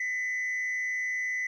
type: tone with frequency modulation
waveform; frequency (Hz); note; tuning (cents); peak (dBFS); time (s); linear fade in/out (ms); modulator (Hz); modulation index
sine; 2003; B6; +24; -26; 0-1.47; 5; 156; 0.38
effects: tanh soft clip ceiling -27 dBFS + 11-bit